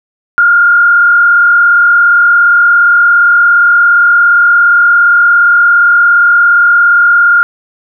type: tone with frequency modulation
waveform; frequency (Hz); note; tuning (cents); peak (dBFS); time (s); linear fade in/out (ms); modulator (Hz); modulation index
sine; 1410; F6; +16; -3; 0.38-7.43; 0; 37.3; 0.68
effects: none